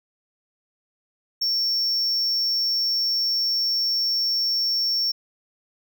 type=tone; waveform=triangle; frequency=5460 Hz; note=F8; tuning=40 cents flat; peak=-19 dBFS; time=1.41-5.12 s; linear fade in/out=10 ms; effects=none